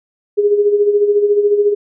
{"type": "tone with tremolo", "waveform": "sine", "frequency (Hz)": 411.5, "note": "G#4", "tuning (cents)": -16, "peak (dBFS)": -7, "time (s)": [0.37, 1.75], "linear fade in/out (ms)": 20, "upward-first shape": "sine", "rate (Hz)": 14, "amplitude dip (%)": 60, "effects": []}